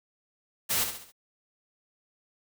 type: noise with echo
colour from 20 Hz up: white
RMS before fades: -27 dBFS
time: 0.69-0.85 s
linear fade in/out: 20 ms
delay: 68 ms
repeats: 4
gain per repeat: -7 dB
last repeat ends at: 1.122 s
effects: none